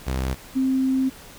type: tone pair in turn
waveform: sawtooth / sine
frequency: 65.2 / 263.1 Hz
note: C2 / C4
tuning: -5 / +10 cents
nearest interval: 2 octaves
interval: 2415 cents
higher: second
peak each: -19 / -18 dBFS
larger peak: second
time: 0.06-0.35 / 0.55-1.1 s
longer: second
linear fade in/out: 20 ms
effects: pink hiss -44 dBFS RMS until 1.38 s